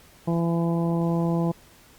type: harmonic tone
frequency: 168.2 Hz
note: E3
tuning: 35 cents sharp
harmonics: 1 / 2 / 3 / 4 / 5 / 6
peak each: -22 / -28 / -32 / -34 / -36 / -38 dBFS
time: 0.27-1.52 s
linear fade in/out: 10 ms
effects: pink hiss -53 dBFS RMS until 1.98 s + Opus 48 kbps